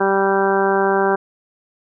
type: harmonic tone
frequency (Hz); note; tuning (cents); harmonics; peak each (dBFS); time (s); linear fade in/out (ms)
195.2; G3; -7; 1 / 2 / 3 / 4 / 5 / 6 / 7 / 8; -25 / -17 / -24 / -21 / -23 / -28 / -27 / -24; 0-1.16; 10
effects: none